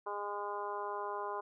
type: harmonic tone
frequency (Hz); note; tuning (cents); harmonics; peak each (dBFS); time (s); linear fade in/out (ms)
204.6; G#3; -26; 2 / 3 / 4 / 5 / 6 / 7; -42 / -46 / -43 / -40 / -47 / -51; 0.06-1.41; 10
effects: none